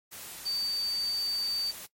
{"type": "tone in noise", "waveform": "sine", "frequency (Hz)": 4600, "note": "D8", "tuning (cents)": -37, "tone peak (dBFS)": -28, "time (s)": [0.45, 1.72], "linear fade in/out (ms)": 20, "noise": "white", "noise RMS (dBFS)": -43, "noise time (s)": [0.11, 1.87], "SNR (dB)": 12, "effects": ["noise-tail reverb RT60 0.1 s tail -19 dB re dry", "MP3 64 kbps"]}